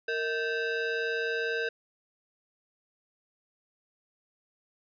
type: ring-modulated tone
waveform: square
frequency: 549 Hz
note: C#5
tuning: 17 cents flat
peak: -26 dBFS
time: 0.08-1.69 s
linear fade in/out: 5 ms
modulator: 1010 Hz
effects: resampled to 11025 Hz + 11-bit